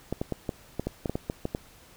clicks, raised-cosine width 2 ms, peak -15 dBFS, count 12, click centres 0.126 / 0.215 / 0.323 / 0.492 / 0.796 / 0.87 / 1.058 / 1.096 / 1.155 / 1.299 / 1.454 / 1.549 s, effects pink hiss -54 dBFS RMS until 1.96 s

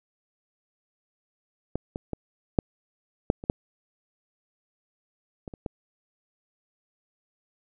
clicks, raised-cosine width 2 ms, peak -14 / -18 / -17 / -6 / -6 / -24 / -6 / -23 / -26 / -17 dBFS, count 10, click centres 1.756 / 1.959 / 2.133 / 2.588 / 3.301 / 3.439 / 3.499 / 5.478 / 5.538 / 5.662 s, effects none

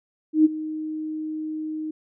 sine tone with ADSR envelope, 311.1 Hz, D#4, in tune, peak -10 dBFS, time 0.33-1.91 s, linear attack 120 ms, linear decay 22 ms, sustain -17 dB, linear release 6 ms, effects none

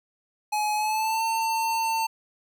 square tone with pitch glide, 845 to 900.4 Hz, G#5 to A5, +30 to +40 cents, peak -24 dBFS, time 0.52-2.07 s, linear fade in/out 10 ms, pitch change +110 cents, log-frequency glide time 0.75-1.23 s, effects none

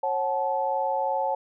sine tone cluster, 545 / 745 / 868 Hz, C#5 / F#5 / A5, -29 / +12 / -24 cents, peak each -28 / -30 / -26 dBFS, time 0.03-1.35 s, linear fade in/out 5 ms, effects none

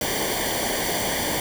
pink noise with comb filter, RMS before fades -25 dBFS, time 0.01-1.4 s, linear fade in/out 2 ms, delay 0.76 ms, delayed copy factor -0.8, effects none

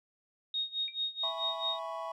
sine tone with tremolo, 3729 Hz, A#7, in tune, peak -29 dBFS, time 0.54-1.79 s, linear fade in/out 2 ms, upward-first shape sine, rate 4.6 Hz, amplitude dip 90%
sine tone with exponential decay, 2349 Hz, D7, in tune, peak -39 dBFS, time 0.88-0.97 s, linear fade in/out 1 ms, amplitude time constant 19 ms
triangle chord, C# minor seventh, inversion first, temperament equal, 659.3 / 830.6 / 987.8 / 1108.7 Hz, E5 / G#5 / B5 / C#6, 0 / 0 / 0 / 0 cents, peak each -38 / -43 / -40 / -40 dBFS, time 1.23-2.12 s, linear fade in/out 5 ms
effects none

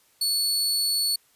sawtooth tone, 4423 Hz, C#8, 5 cents flat, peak -19 dBFS, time 0.21-1.16 s, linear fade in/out 5 ms, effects white hiss -62 dBFS RMS until 1.35 s + resampled to 32000 Hz

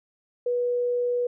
sine tone, 487.7 Hz, B4, 22 cents flat, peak -22 dBFS, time 0.46-1.27 s, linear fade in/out 5 ms, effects none

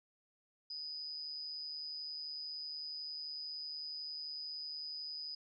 sine tone with amplitude modulation, 4978 Hz, D#8, in tune, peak -39 dBFS, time 0.7-5.35 s, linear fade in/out 5 ms, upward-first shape sine, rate 151 Hz, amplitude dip 50%, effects none

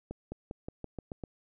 accelerating click train, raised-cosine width 2 ms, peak -25 dBFS, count 8, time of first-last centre 0.11-1.238 s, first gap 210 ms, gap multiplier 0.91, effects none

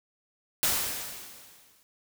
white noise with exponential decay, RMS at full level -24 dBFS, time 0.63-1.83 s, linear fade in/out 0 ms, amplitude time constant 260 ms, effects none

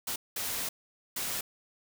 white noise bursts at uneven times, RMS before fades -34 dBFS, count 3, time 0.07-0.16 / 0.36-0.69 / 1.16-1.41 s, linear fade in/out 5 ms, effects none

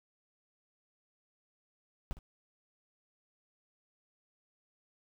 brown noise with echo, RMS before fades -34 dBFS, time 2.11-2.13 s, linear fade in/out 0 ms, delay 59 ms, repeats 1, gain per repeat -15 dB, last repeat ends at 2.189 s, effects none

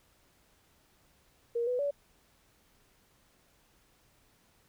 sine tone with pitch steps, 470.6 / 496 / 571 Hz, A#4 / B4 / D5, +16 / +7 / -49 cents, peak -28 dBFS, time 1.55-1.91 s, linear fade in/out 10 ms, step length 120 ms, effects pink hiss -67 dBFS RMS until 4.68 s

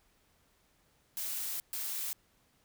blue noise bursts at uneven times, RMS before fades -37 dBFS, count 2, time 1.17-1.6 / 1.73-2.13 s, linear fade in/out 0 ms, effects pink hiss -70 dBFS RMS until 2.64 s

